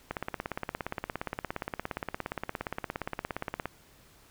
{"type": "click train", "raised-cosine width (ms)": 0.5, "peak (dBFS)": -17, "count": 62, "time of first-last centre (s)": [0.11, 3.657], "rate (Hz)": 17.2, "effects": ["pink hiss -59 dBFS RMS until 4.3 s"]}